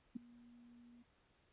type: tone with ADSR envelope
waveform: sine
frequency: 239.3 Hz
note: A#3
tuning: 46 cents sharp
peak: -37 dBFS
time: 0.15-1.03 s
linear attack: 14 ms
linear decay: 7 ms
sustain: -22 dB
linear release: 14 ms
effects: pink hiss -74 dBFS RMS until 1.52 s + resampled to 8000 Hz